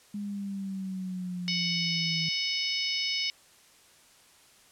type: exponential sweep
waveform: sine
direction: down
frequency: 206 to 161.4 Hz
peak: -32 dBFS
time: 0.14-2.29 s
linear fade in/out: 5 ms
type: harmonic tone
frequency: 741 Hz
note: F#5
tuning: 2 cents sharp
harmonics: 3 / 4 / 5 / 6 / 7 / 8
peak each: -34 / -34 / -37 / -38 / -31 / -43 dBFS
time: 1.48-3.3 s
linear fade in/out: 0 ms
effects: white hiss -58 dBFS RMS until 4.71 s + low-pass 10000 Hz 12 dB/octave